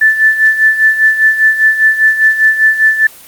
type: tone with tremolo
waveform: sine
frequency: 1757 Hz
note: A6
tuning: 3 cents flat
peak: -3 dBFS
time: 0.01-3.07 s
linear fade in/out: 5 ms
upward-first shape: sine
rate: 5 Hz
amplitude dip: 70%
effects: white hiss -36 dBFS RMS until 3.27 s + Opus 24 kbps